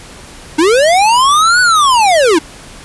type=linear two-way sweep; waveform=square; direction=up then down; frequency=293.3 to 1500 to 293.3 Hz; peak=-7 dBFS; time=0.58-2.39 s; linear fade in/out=10 ms; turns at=1.61 s; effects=pink hiss -34 dBFS RMS until 2.84 s + resampled to 24000 Hz